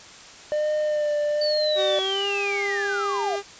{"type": "tone with vibrato", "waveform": "triangle", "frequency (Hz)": 600, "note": "D5", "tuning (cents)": 37, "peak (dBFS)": -19, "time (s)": [0.52, 1.99], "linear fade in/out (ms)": 0, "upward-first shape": "sine", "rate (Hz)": 1.1, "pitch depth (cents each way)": 25}
{"type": "linear sweep", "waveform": "sine", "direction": "down", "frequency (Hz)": [4564, 633], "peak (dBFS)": -25, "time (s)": [1.41, 3.36], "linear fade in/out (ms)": 5}
{"type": "tone with pitch glide", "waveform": "sawtooth", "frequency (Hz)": [380, 401.2], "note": ["F#4", "G4"], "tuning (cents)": [46, 40], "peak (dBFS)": -22, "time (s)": [1.75, 3.43], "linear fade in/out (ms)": 50, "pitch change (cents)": 94, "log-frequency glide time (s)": [1.99, 2.27]}
{"effects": ["white hiss -44 dBFS RMS until 3.59 s", "resampled to 16000 Hz"]}